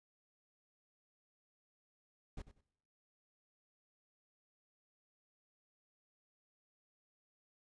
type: noise with echo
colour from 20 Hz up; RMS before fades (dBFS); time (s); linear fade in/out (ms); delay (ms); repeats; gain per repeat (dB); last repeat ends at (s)
brown; -45; 2.37-2.42; 5; 95; 2; -13; 2.61
effects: noise-tail reverb RT60 0.8 s tail -23 dB re dry + resampled to 22050 Hz